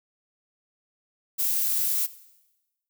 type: noise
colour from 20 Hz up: violet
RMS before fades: -25 dBFS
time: 1.38-2.07 s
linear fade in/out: 20 ms
effects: noise-tail reverb RT60 1.0 s tail -17 dB re dry